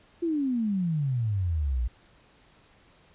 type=exponential sweep; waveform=sine; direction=down; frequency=349.2 to 56 Hz; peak=-24 dBFS; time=0.22-1.88 s; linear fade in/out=10 ms; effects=pink hiss -59 dBFS RMS until 3.14 s + resampled to 8000 Hz